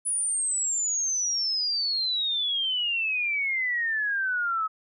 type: exponential sweep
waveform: sine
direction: down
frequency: 9956 to 1274 Hz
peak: -24 dBFS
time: 0.05-4.68 s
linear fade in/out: 20 ms
effects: none